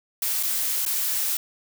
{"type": "noise with dropouts", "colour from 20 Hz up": "blue", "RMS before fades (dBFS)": -25, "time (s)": [0.22, 1.37], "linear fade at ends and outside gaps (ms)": 2, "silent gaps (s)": [[0.429, 0.433], [0.852, 0.862]], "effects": []}